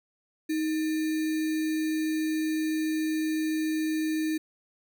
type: tone with sample-and-hold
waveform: sine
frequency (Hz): 313.8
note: D#4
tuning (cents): +15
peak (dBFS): -25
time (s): 0.49-4.38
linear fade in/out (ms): 10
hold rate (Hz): 2100
effects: none